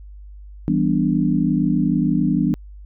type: chord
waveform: sine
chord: E minor seventh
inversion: none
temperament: equal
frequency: 164.81 / 196 / 246.9 / 293.7 Hz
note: E3 / G3 / B3 / D4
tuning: 0 / 0 / 0 / 0 cents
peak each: -21 dBFS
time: 0.68-2.54 s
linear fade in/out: 0 ms
effects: added 50 Hz sine -36 dBFS peak until 2.85 s